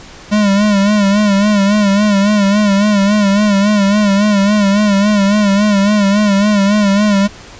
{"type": "tone with vibrato", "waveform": "square", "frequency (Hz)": 203.7, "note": "G#3", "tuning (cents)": -33, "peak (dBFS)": -9, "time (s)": [0.31, 7.28], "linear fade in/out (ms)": 20, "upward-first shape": "sine", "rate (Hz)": 3.6, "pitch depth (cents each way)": 71, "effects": ["pink hiss -35 dBFS RMS until 7.59 s", "resampled to 16000 Hz"]}